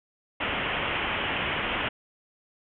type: low-pass noise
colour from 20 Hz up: white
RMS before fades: -29 dBFS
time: 0.4-1.89 s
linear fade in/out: 10 ms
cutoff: 3200 Hz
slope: 96 dB/octave
effects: none